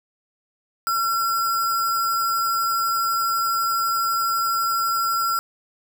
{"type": "tone with sample-and-hold", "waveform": "sine", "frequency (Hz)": 1356, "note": "E6", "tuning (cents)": 49, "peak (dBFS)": -19, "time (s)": [0.87, 5.39], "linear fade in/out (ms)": 0, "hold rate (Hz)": 6300, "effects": []}